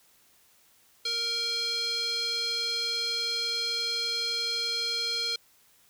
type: tone with band-pass filter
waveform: square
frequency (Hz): 465.8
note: A#4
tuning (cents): -1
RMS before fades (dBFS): -30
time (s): 1.05-5.36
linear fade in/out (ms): 5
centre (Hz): 4100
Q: 5
effects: white hiss -62 dBFS RMS until 5.89 s